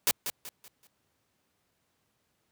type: noise with echo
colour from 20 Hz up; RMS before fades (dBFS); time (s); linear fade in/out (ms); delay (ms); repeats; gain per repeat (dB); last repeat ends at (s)
white; -24; 0.07-0.11; 0; 190; 4; -9; 0.87
effects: pink hiss -75 dBFS RMS until 2.51 s + high-pass 80 Hz 12 dB/octave